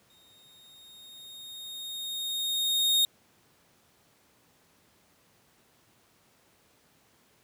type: tone with exponential growth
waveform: 40% pulse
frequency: 3711 Hz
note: A#7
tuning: 9 cents flat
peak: -19 dBFS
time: 0.1-3.05 s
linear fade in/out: 1 ms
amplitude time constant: 640 ms
effects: pink hiss -64 dBFS RMS until 7.43 s + high-pass 100 Hz 12 dB/octave